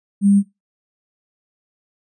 sine tone with sample-and-hold, 200 Hz, G3, 35 cents sharp, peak -10 dBFS, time 0.21-0.43 s, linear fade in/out 50 ms, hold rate 8820 Hz, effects noise-tail reverb RT60 0.2 s tail -18 dB re dry + resampled to 22050 Hz

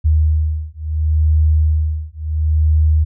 sine beating tone pair, 77.2 / 77.92 Hz, D#2 / D#2, -13 / +3 cents, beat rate 0.72 Hz, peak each -15 dBFS, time 0.04-3.05 s, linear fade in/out 20 ms, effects none

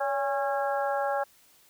harmonic tone with a mistuned harmonic, 273 Hz, C#4, 26 cents flat, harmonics 2 / 3 / 4 / 5 / 6, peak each -29 / -29 / -38 / -36 / -37 dBFS, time 0-1.24 s, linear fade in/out 10 ms, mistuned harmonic 2, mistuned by +58 cents, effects white hiss -60 dBFS RMS until 1.69 s

